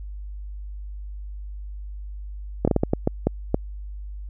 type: slowing click train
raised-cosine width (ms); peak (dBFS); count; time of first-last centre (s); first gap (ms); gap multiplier
2; -5; 9; 2.65-3.544; 26; 1.4
effects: added 50 Hz sine -32 dBFS peak until 4.29 s